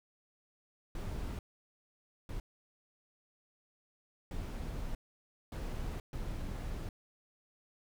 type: noise bursts at uneven times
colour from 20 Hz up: brown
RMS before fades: -39 dBFS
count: 5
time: 0.95-1.39 / 2.29-2.4 / 4.31-4.95 / 5.52-6 / 6.13-6.89 s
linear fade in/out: 2 ms
effects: none